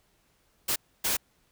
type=noise bursts at uneven times; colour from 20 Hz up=white; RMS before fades=-27 dBFS; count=2; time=0.68-0.76 / 1.04-1.17 s; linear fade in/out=10 ms; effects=pink hiss -68 dBFS RMS until 1.51 s